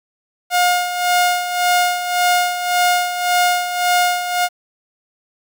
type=tone with tremolo; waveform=sawtooth; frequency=714 Hz; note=F5; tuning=38 cents sharp; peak=-8 dBFS; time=0.5-4.49 s; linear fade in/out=50 ms; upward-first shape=sine; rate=1.8 Hz; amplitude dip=65%; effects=8-bit